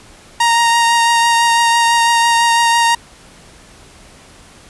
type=tone with vibrato; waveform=sawtooth; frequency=932.3 Hz; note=A#5; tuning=in tune; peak=-6 dBFS; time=0.4-2.95 s; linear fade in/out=5 ms; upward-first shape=triangle; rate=6 Hz; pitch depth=15 cents each way; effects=pink hiss -42 dBFS RMS until 4.69 s + resampled to 24000 Hz